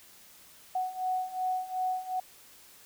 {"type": "beating tone pair", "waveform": "sine", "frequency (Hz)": [740, 742.7], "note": ["F#5", "F#5"], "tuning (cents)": [0, 6], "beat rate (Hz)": 2.7, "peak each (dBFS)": [-34, -31], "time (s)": [0.75, 2.2], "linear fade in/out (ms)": 5, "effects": ["white hiss -55 dBFS RMS until 2.85 s"]}